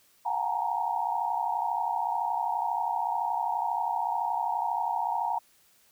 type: tone cluster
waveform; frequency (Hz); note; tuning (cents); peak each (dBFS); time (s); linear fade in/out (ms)
sine; 714 / 770 / 843 / 905 / 937; F5 / G5 / G#5 / A5 / A#5; +38 / -31 / +26 / +48 / +9; -35 / -34 / -33 / -35 / -30; 0.25-5.39; 10
effects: white hiss -63 dBFS RMS until 5.91 s